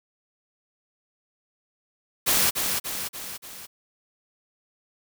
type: noise with echo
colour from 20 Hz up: white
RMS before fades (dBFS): -21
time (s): 2.26-2.51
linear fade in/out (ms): 20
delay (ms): 290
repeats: 4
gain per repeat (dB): -5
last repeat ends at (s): 3.67
effects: none